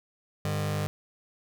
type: tone pair together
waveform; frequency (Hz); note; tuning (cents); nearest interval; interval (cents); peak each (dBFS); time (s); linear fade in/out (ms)
sawtooth; 100.71 / 151.1; G2 / D3; +47 / +50; perfect fifth; 703; -26; 0.45-0.87; 0
effects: none